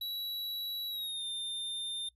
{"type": "tone with pitch glide", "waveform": "square", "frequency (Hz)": [3914, 3610], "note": ["B7", "A7"], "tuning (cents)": [-16, 44], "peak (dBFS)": -36, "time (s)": [0.01, 2.09], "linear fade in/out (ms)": 5, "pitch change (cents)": -140, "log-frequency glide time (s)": [0.88, 1.25], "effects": ["noise-tail reverb RT60 0.1 s tail -23 dB re dry", "added 60 Hz sine -69 dBFS peak until 2.15 s"]}